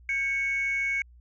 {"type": "tone pair together", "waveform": "sine", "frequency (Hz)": [1603, 2217], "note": ["G6", "C#7"], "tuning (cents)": [38, 0], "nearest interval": "tritone", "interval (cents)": 562, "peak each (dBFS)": [-34, -24], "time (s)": [0.09, 1.02], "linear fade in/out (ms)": 2, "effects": ["tanh soft clip ceiling -21 dBFS", "added 60 Hz sine -50 dBFS peak until 1.2 s"]}